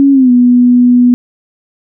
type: tone with pitch glide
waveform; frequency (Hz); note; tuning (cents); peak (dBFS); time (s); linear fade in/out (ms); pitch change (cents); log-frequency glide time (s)
sine; 277.2 to 245.5; C#4 to B3; 0 to -10; -3; 0-1.14; 0; -210; 0.12-0.31
effects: none